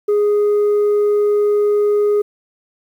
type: tone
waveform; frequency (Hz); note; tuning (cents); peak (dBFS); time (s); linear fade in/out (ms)
sine; 414.4; G#4; -4; -9; 0.08-2.22; 10
effects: tanh soft clip ceiling -11 dBFS + 8-bit